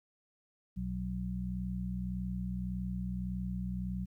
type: harmonic tone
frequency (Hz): 61.74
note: B1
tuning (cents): 0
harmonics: 1 / 2 / 3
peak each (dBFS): -39 / -42 / -36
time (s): 0.76-4.06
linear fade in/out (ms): 20
effects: 12-bit